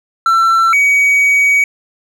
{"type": "tone pair in turn", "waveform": "triangle", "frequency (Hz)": [1344, 2260], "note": ["E6", "C#7"], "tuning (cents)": [33, 33], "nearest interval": "major sixth", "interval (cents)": 900, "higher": "second", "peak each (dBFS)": -6, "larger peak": "neither", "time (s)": [[0.26, 0.73], [0.73, 1.64]], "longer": "second", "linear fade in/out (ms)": 2, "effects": []}